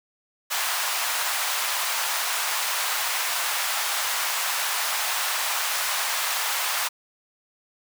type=high-pass noise; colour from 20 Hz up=pink; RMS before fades=-26 dBFS; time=0.5-6.89 s; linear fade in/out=20 ms; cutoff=800 Hz; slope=24 dB/octave; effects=none